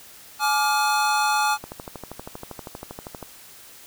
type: chord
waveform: square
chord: D diminished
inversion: second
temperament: just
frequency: 845.8 / 1174.7 / 1409.6 Hz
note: Ab5 / D6 / F6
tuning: +31 / 0 / +16 cents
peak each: -22 / -27 / -26 dBFS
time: 0.39-1.58 s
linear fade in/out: 50 ms
type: click train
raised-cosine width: 1 ms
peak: -20 dBFS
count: 21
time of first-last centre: 1.64-3.227 s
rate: 12.6 Hz
effects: white hiss -46 dBFS RMS until 3.86 s